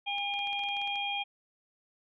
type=harmonic tone; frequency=808 Hz; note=G#5; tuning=48 cents flat; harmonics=1 / 3 / 4; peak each=-35 / -35 / -35 dBFS; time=0.06-1.24 s; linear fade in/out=20 ms
type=clicks; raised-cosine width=0.2 ms; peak=-32 dBFS; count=12; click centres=0.183 / 0.339 / 0.391 / 0.472 / 0.53 / 0.593 / 0.637 / 0.688 / 0.768 / 0.816 / 0.875 / 0.957 s
effects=none